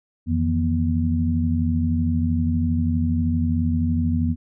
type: tone cluster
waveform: sine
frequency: 85.8 / 157.8 / 170.4 / 240.9 Hz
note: F2 / D#3 / F3 / B3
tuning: -30 / +25 / -42 / -43 cents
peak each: -21 / -29 / -29 / -22 dBFS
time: 0.26-4.36 s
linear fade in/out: 50 ms
effects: none